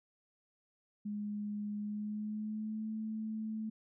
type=tone with pitch glide; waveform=sine; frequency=207.7 to 218.4 Hz; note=G#3 to A3; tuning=0 to -13 cents; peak=-36 dBFS; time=1.05-3.7 s; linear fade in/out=10 ms; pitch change=+87 cents; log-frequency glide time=1.78-2.9 s; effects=none